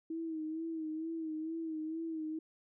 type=tone with vibrato; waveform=sine; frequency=320 Hz; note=D#4; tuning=49 cents sharp; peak=-36 dBFS; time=0.1-2.39 s; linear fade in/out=5 ms; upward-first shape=sine; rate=2.2 Hz; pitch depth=51 cents each way; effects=none

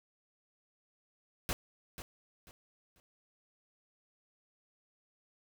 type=noise with echo; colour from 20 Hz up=pink; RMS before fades=-34 dBFS; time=1.49-1.53 s; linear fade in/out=0 ms; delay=490 ms; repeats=3; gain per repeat=-11 dB; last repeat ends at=3 s; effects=none

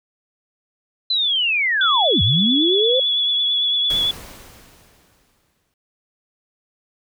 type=linear two-way sweep; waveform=sine; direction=down then up; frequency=4075 to 82.41 to 534 Hz; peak=-16 dBFS; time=1.1-3 s; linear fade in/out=5 ms; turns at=2.22 s
type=tone with vibrato; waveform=sine; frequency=3405 Hz; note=G#7; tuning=42 cents sharp; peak=-16 dBFS; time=1.81-4.11 s; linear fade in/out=2 ms; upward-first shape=triangle; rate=8.9 Hz; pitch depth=31 cents each way
type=noise with exponential decay; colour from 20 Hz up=pink; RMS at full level=-31 dBFS; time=3.9-5.74 s; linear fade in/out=2 ms; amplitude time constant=400 ms
effects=none

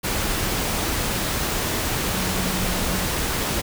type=tone in noise; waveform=sine; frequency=185 Hz; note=F#3; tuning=in tune; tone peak=-28 dBFS; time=2.12-3.07 s; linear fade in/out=20 ms; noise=pink; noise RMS=-24 dBFS; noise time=0.03-3.62 s; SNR=-7 dB; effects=none

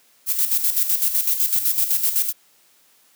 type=noise with tremolo; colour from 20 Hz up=violet; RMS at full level=-18 dBFS; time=0.26-2.33 s; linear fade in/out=50 ms; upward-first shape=square; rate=7.9 Hz; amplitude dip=60%; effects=white hiss -57 dBFS RMS until 3.15 s + high-pass 150 Hz 12 dB/octave

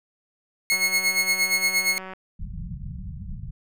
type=tone with tremolo; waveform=sawtooth; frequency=2174 Hz; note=C#7; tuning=34 cents flat; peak=-14 dBFS; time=0.7-1.98 s; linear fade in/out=0 ms; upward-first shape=sine; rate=8.6 Hz; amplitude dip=70%
type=click train; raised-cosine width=0.5 ms; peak=-23 dBFS; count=267; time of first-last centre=0.72-2.135 s; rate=188 Hz
type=low-pass noise; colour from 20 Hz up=pink; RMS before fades=-34 dBFS; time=2.39-3.51 s; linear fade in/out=10 ms; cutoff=200 Hz; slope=96 dB/octave
effects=none

